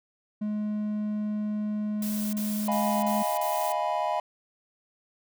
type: tone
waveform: triangle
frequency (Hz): 210.8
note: G#3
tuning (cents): +26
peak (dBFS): -25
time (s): 0.41-3.23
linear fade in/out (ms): 10
type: noise bursts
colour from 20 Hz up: blue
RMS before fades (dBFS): -37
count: 5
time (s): 2.02-3.722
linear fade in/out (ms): 2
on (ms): 310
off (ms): 38
type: chord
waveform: triangle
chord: F half-diminished seventh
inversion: third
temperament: equal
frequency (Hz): 622.3 / 698.5 / 830.6 / 987.8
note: Eb5 / F5 / Ab5 / Cb6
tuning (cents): 0 / 0 / 0 / 0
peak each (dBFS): -29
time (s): 2.68-4.2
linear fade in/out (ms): 2
effects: none